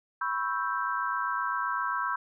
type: chord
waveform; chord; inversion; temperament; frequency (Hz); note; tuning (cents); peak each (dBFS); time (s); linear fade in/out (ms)
sine; C# half-diminished seventh; third; equal with one note detuned; 987.8 / 1095.4 / 1318.5 / 1568; B5 / C#6 / E6 / G6; 0 / -21 / 0 / 0; -33; 0.21-2.16; 5
effects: none